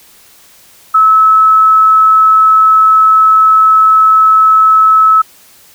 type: tone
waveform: sine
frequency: 1298 Hz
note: E6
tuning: 27 cents flat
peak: -3 dBFS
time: 0.94-5.22 s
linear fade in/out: 10 ms
effects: white hiss -42 dBFS RMS until 5.74 s